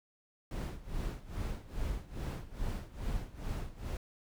brown noise with tremolo, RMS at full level -35 dBFS, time 0.51-3.97 s, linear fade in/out 2 ms, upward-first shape sine, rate 2.4 Hz, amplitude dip 85%, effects none

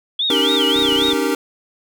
sine tone with vibrato, 3300 Hz, G#7, 12 cents flat, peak -16 dBFS, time 0.19-1.13 s, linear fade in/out 5 ms, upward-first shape sine, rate 3.7 Hz, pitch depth 230 cents each way
square chord, Eb dominant seventh, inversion third, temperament equal with one note detuned, 277.2 / 306.3 / 392 / 466.2 Hz, Db4 / Eb4 / G4 / Bb4, 0 / -27 / 0 / 0 cents, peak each -23 dBFS, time 0.3-1.35 s, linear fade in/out 2 ms
clicks, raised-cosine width 3 ms, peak -22 dBFS, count 12, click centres 0.762 / 0.792 / 0.824 / 0.855 / 0.89 / 0.925 / 0.962 / 0.992 / 1.022 / 1.053 / 1.085 / 1.133 s
effects none

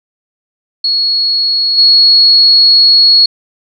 sine tone with level steps, 4339 Hz, C#8, 38 cents flat, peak -9 / -3 dBFS, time 0.84-3.26 s, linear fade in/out 5 ms, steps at 1.77 s, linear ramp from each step 20 ms, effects none

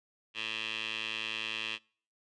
15% pulse tone with band-pass filter, 110 Hz, A2, in tune, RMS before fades -37 dBFS, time 0.34-1.79 s, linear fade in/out 50 ms, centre 2900 Hz, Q 6.8, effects noise-tail reverb RT60 0.5 s tail -26 dB re dry + resampled to 22050 Hz

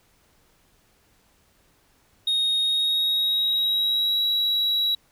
sine tone with pitch glide, 3729 to 3887 Hz, A#7 to B7, 0 to -28 cents, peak -17 dBFS, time 2.27-4.95 s, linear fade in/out 5 ms, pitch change +72 cents, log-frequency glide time 2.61-4.23 s, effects tanh soft clip ceiling -19 dBFS + pink hiss -62 dBFS RMS until 5.11 s

